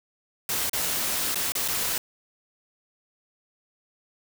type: noise with dropouts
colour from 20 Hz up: white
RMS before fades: -27 dBFS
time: 0.49-1.98 s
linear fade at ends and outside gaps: 2 ms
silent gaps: 0.696-0.732 / 1.346-1.356 / 1.521-1.552 / 1.679-1.683 s
effects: none